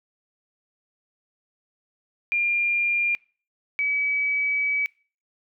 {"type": "tone pair in turn", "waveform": "sine", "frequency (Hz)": [2400, 2283], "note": ["D7", "D7"], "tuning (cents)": [37, -50], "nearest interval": "minor second", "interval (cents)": 87, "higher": "first", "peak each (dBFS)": [-20, -21], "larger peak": "first", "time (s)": [[2.32, 3.15], [3.79, 4.86]], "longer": "second", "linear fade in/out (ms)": 0, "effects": ["noise-tail reverb RT60 0.4 s tail -24 dB re dry"]}